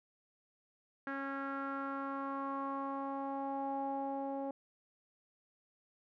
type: tone with low-pass filter sweep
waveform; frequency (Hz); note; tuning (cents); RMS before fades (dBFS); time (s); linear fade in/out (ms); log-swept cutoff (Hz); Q
sawtooth; 274.3; C#4; -18; -39; 1.07-4.51; 2; 1600 to 700; 5.3
effects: none